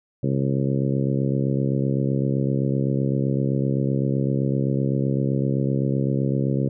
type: harmonic tone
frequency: 67.8 Hz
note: C#2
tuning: 38 cents flat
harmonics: 2 / 3 / 4 / 5 / 6 / 7 / 8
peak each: -22 / -26 / -28 / -30 / -32 / -33 / -34 dBFS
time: 0.23-6.69 s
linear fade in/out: 5 ms
effects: none